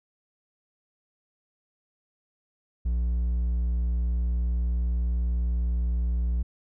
sine tone with hard clipping, 59.8 Hz, A#1, 45 cents sharp, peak -24 dBFS, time 2.85-6.43 s, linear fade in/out 10 ms, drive 3 dB, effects none

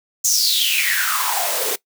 white noise with high-pass filter sweep, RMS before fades -19 dBFS, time 0.24-1.76 s, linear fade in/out 10 ms, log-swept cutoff 6700 to 380 Hz, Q 8.1, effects noise-tail reverb RT60 0.1 s tail -20 dB re dry

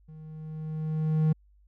triangle tone with level ramp, 156.3 Hz, D#3, 8 cents sharp, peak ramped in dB -42 to -17 dBFS, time 0.08-1.33 s, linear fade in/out 10 ms, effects added 50 Hz sine -57 dBFS peak until 1.67 s

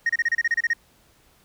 sine tone bursts, 1864.7 Hz, A#6, in tune, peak -15 dBFS, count 11, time 0.06-0.734 s, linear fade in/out 5 ms, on 34 ms, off 30 ms, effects tanh soft clip ceiling -17 dBFS + pink hiss -59 dBFS RMS until 1.44 s

